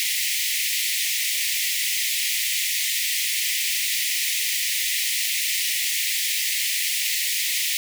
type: high-pass noise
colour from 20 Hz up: pink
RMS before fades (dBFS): -24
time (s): 0-7.77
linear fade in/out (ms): 0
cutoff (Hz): 1900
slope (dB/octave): 96
effects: none